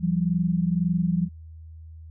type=tone pair together; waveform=sine; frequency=169.5 / 191.41 Hz; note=E3 / G3; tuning=+49 / -41 cents; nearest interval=major second; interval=210 cents; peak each=-22 / -25 dBFS; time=0-1.29 s; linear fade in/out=50 ms; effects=added 80 Hz sine -40 dBFS peak until 2.1 s